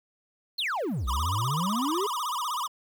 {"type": "exponential two-way sweep", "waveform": "triangle", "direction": "down then up", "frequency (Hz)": [4508, 57.5, 430.1], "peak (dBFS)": -25, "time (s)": [0.58, 2.07], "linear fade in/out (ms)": 10, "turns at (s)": 1.07}
{"type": "tone with vibrato", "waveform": "square", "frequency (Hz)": 1098, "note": "C#6", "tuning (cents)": -17, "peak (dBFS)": -29, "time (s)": [1.07, 2.68], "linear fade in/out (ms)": 20, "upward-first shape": "sine", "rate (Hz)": 16, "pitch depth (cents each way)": 240}
{"effects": ["9-bit"]}